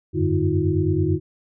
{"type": "tone cluster", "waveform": "sine", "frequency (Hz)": [89.8, 98.9, 149.1, 320.7, 360], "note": ["F2", "G2", "D3", "E4", "F#4"], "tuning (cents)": [49, 16, 27, -48, -47], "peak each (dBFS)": -24, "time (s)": [0.13, 1.2], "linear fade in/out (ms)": 50, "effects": []}